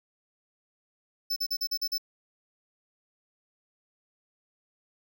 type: tone bursts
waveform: square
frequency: 5274 Hz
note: E8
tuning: in tune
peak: -27 dBFS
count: 7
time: 1.3-1.981 s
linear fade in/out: 10 ms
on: 63 ms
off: 40 ms
effects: none